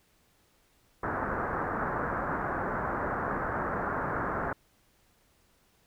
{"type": "low-pass noise", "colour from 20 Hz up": "white", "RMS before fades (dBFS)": -32, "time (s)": [1.03, 4.53], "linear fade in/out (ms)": 5, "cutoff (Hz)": 1600, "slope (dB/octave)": 48, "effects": ["pink hiss -67 dBFS RMS until 5.86 s"]}